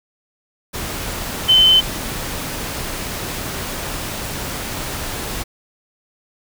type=tone in noise; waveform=sine; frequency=3062 Hz; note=G7; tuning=41 cents flat; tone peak=-8 dBFS; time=1.48-1.81 s; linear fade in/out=20 ms; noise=pink; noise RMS=-26 dBFS; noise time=0.73-5.44 s; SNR=+15 dB; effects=none